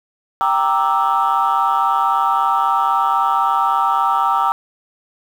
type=chord; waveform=sine; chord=E half-diminished seventh; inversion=first; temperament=equal; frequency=784 / 932.3 / 1174.7 / 1318.5 Hz; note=G5 / Bb5 / D6 / E6; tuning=0 / 0 / 0 / 0 cents; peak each=-18 dBFS; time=0.41-4.52 s; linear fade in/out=0 ms; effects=tanh soft clip ceiling -7 dBFS + 7-bit